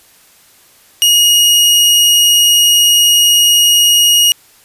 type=tone; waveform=sawtooth; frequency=2878 Hz; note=F#7; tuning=49 cents flat; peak=-3 dBFS; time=1.02-4.32 s; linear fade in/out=0 ms; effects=white hiss -46 dBFS RMS until 4.64 s + resampled to 32000 Hz